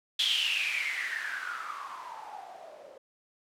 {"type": "noise with low-pass filter sweep", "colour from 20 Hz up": "violet", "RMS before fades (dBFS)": -34, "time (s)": [0.19, 2.98], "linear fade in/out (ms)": 5, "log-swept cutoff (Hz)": [3400, 530], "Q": 9.9, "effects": []}